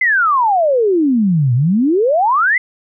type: exponential two-way sweep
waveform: sine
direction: down then up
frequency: 2093 to 116.54 to 2093 Hz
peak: -10 dBFS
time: 0.01-2.58 s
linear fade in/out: 5 ms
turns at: 1.54 s
effects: none